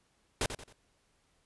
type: noise with echo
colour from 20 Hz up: pink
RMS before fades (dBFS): -30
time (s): 0.41-0.46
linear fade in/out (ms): 2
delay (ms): 89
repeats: 3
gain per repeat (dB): -9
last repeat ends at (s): 0.727
effects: pink hiss -72 dBFS RMS until 1.45 s + resampled to 24000 Hz